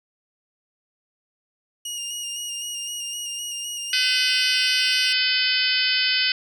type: tone with vibrato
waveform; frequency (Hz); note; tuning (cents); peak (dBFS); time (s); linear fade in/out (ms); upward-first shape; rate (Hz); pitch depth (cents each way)
20% pulse; 2851; F7; +35; -23; 1.85-5.13; 5; square; 3.9; 25
type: harmonic tone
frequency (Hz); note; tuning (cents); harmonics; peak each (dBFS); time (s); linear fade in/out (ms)
507; B4; +45; 3 / 4 / 5 / 6 / 7 / 8 / 9 / 10; -28 / -29 / -26 / -24 / -31 / -32 / -26 / -26; 3.93-6.32; 2
effects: none

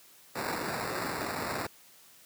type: noise with sample-and-hold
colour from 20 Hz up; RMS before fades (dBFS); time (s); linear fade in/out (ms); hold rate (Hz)
blue; -34; 0.35-1.67; 10; 3150
effects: white hiss -57 dBFS RMS until 2.25 s + high-pass 100 Hz 12 dB/octave

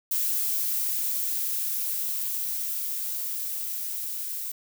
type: noise with level ramp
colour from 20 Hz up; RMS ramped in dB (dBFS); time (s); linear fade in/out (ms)
violet; -26 to -33; 0.11-4.52; 5
effects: none

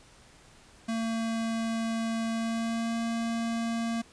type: tone with pitch glide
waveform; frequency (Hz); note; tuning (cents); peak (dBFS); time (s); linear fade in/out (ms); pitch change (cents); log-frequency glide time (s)
square; 226.6 to 229.9; A#3 to A#3; -49 to -24; -29; 0.88-4.02; 10; +25; 2.31-2.99
effects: pink hiss -56 dBFS RMS until 4.12 s + resampled to 22050 Hz

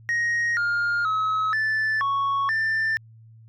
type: tone with pitch steps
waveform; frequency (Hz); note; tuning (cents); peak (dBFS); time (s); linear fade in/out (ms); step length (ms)
sine; 1876 / 1412 / 1283 / 1754 / 1109 / 1781; A#6 / F6 / E6 / A6 / C#6 / A6; +11 / +19 / -47 / -6 / 0 / +21; -18; 0.09-2.97; 0; 480
effects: tanh soft clip ceiling -20 dBFS + added 112 Hz sine -46 dBFS peak until 3.48 s

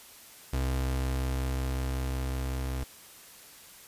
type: tone with level ramp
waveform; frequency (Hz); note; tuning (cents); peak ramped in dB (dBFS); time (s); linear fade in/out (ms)
35% pulse; 65.41; C2; 0; -25 to -29; 0.53-2.84; 5
effects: white hiss -51 dBFS RMS until 3.87 s + resampled to 32000 Hz

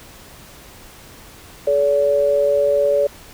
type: tone pair together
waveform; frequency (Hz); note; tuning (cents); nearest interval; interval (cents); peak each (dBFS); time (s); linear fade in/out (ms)
sine; 427.4 / 572; G#4 / D5; +50 / -46; perfect fourth; 504; -20 / -14; 1.67-3.07; 5
effects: pink hiss -42 dBFS RMS until 3.33 s

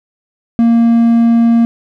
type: tone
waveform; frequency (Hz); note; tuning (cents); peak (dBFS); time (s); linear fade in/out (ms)
triangle; 232.1; A#3; -7; -4; 0.59-1.65; 0
effects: none

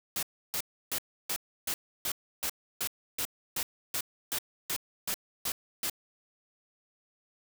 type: noise bursts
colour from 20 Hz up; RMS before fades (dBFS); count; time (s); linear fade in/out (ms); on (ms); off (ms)
white; -32; 16; 0.16-5.898; 2; 68; 310
effects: none

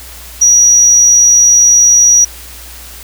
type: tone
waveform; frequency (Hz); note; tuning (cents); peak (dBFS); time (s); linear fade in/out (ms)
sine; 5790; F#8; -38; -3; 0.41-2.25; 10
effects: added 60 Hz sine -33 dBFS peak until 3.03 s + white hiss -32 dBFS RMS until 3.03 s

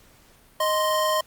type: tone pair together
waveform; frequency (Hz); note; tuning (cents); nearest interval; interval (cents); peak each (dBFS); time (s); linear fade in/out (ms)
square; 622.3 / 1046.6; D#5 / C6; 0 / 0; major sixth; 900; -24; 0.6-1.21; 5
effects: pink hiss -55 dBFS RMS until 1.26 s + Opus 48 kbps

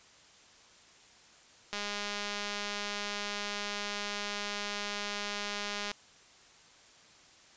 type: click train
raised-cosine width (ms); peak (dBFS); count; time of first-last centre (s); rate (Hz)
0.2; -19; 859; 1.73-5.915; 205
effects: white hiss -58 dBFS RMS until 7.56 s + resampled to 16000 Hz

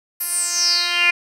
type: tone with band-pass filter sweep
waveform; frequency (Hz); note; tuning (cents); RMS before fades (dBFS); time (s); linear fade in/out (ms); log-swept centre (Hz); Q
10% pulse; 349.2; F4; 0; -19; 0.2-1.11; 10; 12000 to 2400; 7.8
effects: none

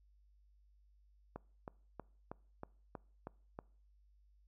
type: click train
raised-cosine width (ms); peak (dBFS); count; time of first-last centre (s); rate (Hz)
1; -30; 8; 1.36-3.589; 3.14
effects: noise-tail reverb RT60 0.5 s tail -24 dB re dry + added 50 Hz sine -65 dBFS peak until 4.47 s

